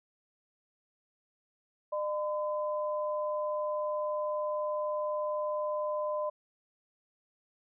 sine tone pair together, 604 / 1015.8 Hz, D5 / B5, +48 / +48 cents, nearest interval major sixth, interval 900 cents, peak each -31 / -36 dBFS, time 1.92-6.3 s, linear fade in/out 10 ms, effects none

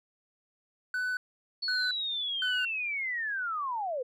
triangle tone bursts, 1498 Hz, F#6, 21 cents sharp, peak -27 dBFS, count 3, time 0.94-2.65 s, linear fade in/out 2 ms, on 230 ms, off 510 ms
sine linear sweep, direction down, 4445 to 476.1 Hz, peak -30 dBFS, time 1.62-4.03 s, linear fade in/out 10 ms
effects none

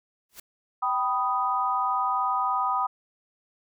white noise with exponential growth, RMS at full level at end -37 dBFS, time 0.29-0.4 s, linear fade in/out 5 ms, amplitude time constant 22 ms
sine chord, G augmented, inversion none, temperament equal with one note detuned, 775 / 987.8 / 1244.5 Hz, G5 / B5 / D#6, -20 / 0 / 0 cents, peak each -29 / -27 / -26 dBFS, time 0.82-2.87 s, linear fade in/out 10 ms
effects none

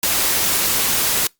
white noise, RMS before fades -18 dBFS, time 0.03-1.27 s, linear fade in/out 2 ms, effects noise-tail reverb RT60 0.2 s tail -26 dB re dry + Opus 48 kbps

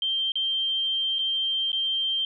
sine tone with dropouts, 3153 Hz, G7, 9 cents sharp, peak -23 dBFS, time 0.02-2.25 s, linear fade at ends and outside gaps 2 ms, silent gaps 0.32-0.355 / 1.186-1.19 / 1.718-1.729 s, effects none

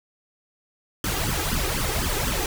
pink noise with flanger, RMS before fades -25 dBFS, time 1.04-2.46 s, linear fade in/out 2 ms, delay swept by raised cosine 0.62 to 2.52 ms, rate 4 Hz, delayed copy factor +0.85, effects none

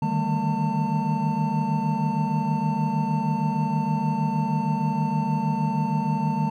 triangle tone cluster, 150.7 / 157.1 / 197.2 / 226 / 898 Hz, D3 / D#3 / G3 / A3 / A5, +45 / +17 / +11 / +47 / +35 cents, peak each -26 dBFS, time 0.02-6.5 s, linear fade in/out 5 ms, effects none

